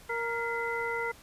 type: harmonic tone with a mistuned harmonic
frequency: 466.2 Hz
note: A#4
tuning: in tune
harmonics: 1 / 2 / 3 / 4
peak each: -34 / -36 / -36 / -35 dBFS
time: 0.09-1.12 s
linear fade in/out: 10 ms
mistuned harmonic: 4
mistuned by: +150 cents
effects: pink hiss -54 dBFS RMS until 1.22 s + resampled to 32000 Hz